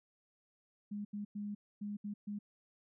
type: tone bursts at uneven times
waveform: sine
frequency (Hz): 206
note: G#3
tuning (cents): -14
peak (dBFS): -38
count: 6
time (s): 0.91-1.05 / 1.13-1.25 / 1.35-1.55 / 1.81-1.97 / 2.04-2.14 / 2.27-2.39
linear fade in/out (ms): 10
effects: none